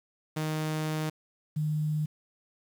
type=tone pair in turn; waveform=sawtooth / sine; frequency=155.56 / 152.62 Hz; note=D#3 / D#3; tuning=0 / -33 cents; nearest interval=unison; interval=33 cents; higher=first; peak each=-25 / -26 dBFS; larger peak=first; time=0.36-1.1 / 1.56-2.06 s; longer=first; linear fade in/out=10 ms; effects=9-bit